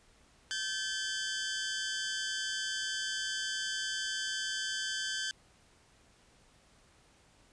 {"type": "tone pair together", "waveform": "15% pulse", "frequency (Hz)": [1551, 1720.7], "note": ["G6", "A6"], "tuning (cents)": [-19, -39], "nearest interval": "major second", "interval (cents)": 180, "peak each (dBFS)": [-28, -33], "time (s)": [0.51, 5.31], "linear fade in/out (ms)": 0, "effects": ["pink hiss -64 dBFS RMS until 7.52 s", "resampled to 22050 Hz"]}